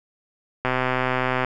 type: click train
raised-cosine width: 0.5 ms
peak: -7 dBFS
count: 103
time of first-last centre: 0.65-1.447 s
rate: 128 Hz
effects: none